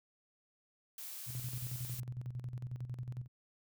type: noise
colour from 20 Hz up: blue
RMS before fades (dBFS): -46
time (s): 0.98-2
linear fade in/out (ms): 2
type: tone with tremolo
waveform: sine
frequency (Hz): 123.8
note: B2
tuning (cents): +5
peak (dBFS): -37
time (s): 1.26-3.28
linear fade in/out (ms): 50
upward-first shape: square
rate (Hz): 11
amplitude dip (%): 65
effects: none

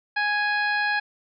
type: harmonic tone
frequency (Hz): 830.6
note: G#5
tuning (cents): 0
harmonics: 1 / 2 / 3 / 4 / 5 / 6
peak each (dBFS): -27 / -23 / -31 / -40 / -35 / -43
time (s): 0.16-1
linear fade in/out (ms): 10
effects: none

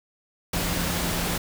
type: tone in noise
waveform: sine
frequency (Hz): 173.2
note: F3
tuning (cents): -14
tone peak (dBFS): -31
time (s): 0.53-1.38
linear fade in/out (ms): 5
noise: pink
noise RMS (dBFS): -27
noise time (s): 0.53-1.38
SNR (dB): -7
effects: none

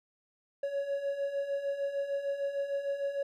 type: beating tone pair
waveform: triangle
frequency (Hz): 554.4 / 561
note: C#5 / C#5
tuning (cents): 0 / +21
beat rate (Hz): 6.6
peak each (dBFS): -36 / -30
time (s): 0.63-3.23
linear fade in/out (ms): 5
effects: none

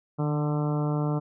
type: harmonic tone with a mistuned harmonic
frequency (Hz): 148.4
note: D3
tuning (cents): +18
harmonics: 1 / 2 / 3 / 4 / 5 / 6 / 7 / 8 / 9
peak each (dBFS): -25 / -31 / -35 / -37 / -39 / -41 / -42 / -43 / -44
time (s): 0.18-1.2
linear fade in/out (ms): 20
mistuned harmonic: 1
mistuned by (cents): +29
effects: none

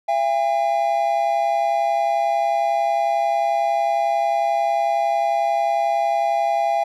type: tone pair together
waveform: triangle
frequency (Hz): 677 / 808.1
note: E5 / G#5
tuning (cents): +46 / -48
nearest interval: minor third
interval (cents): 306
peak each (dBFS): -18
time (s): 0.08-6.84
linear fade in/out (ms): 10
effects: none

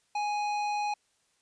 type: tone with hard clipping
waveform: sine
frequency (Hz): 831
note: G#5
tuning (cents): +1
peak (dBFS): -30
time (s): 0.15-0.94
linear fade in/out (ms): 5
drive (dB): 12
effects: white hiss -71 dBFS RMS until 1.41 s + resampled to 22050 Hz

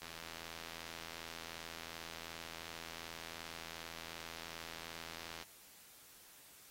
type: click train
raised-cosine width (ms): 0.2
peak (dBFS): -29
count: 448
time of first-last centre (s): 0.02-5.425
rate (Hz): 82.7
effects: white hiss -60 dBFS RMS until 6.7 s + AAC 48 kbps

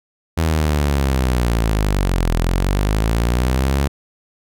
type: linear two-way sweep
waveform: sawtooth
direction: down then up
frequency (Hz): 82.3 to 40.69 to 71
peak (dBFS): -11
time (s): 0.37-3.88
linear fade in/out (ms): 10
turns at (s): 2.34
effects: none

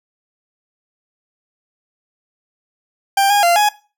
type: tone with pitch steps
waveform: 40% pulse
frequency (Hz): 790 / 818 / 691 / 835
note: G5 / G#5 / F5 / G#5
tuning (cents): +13 / -26 / -19 / +9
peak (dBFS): -10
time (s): 3.17-3.69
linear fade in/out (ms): 5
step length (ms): 130
effects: noise-tail reverb RT60 0.3 s tail -18 dB re dry

